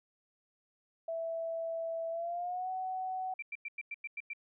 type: tone with pitch glide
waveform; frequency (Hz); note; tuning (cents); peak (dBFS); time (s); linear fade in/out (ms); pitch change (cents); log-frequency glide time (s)
sine; 659.3 to 748.6; E5 to F#5; 0 to +20; -34; 1.08-3.34; 5; +220; 2.1-2.7
type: tone bursts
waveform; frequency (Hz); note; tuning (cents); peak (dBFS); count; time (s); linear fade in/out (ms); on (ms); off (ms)
sine; 2349; D7; 0; -37; 8; 3.39-4.334; 5; 34; 96
effects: none